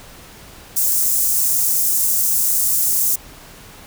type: high-pass noise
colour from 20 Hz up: white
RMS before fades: -17 dBFS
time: 0.76-3.16 s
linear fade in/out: 10 ms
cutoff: 6700 Hz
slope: 24 dB/octave
effects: pink hiss -41 dBFS RMS until 3.86 s